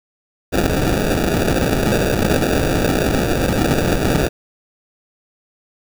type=noise with sample-and-hold; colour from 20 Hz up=white; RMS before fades=-17 dBFS; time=0.52-4.29 s; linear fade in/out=20 ms; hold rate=1050 Hz; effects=none